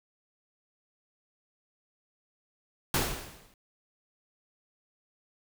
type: noise with exponential decay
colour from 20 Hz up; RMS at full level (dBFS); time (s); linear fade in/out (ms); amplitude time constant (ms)
pink; -24; 2.94-3.54; 2; 130
effects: none